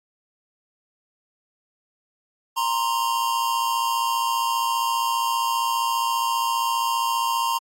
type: tone pair together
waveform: square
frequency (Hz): 932.3 / 1047.3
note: A#5 / C6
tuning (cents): 0 / +1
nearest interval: major second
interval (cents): 201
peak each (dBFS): -24 / -25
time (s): 2.56-7.59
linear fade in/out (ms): 20
effects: AAC 64 kbps